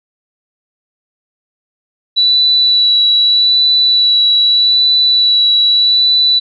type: tone with vibrato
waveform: sine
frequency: 3945 Hz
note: B7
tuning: 3 cents flat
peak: -7 dBFS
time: 2.16-6.4 s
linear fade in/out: 20 ms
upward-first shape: sine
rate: 0.81 Hz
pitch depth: 14 cents each way
effects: none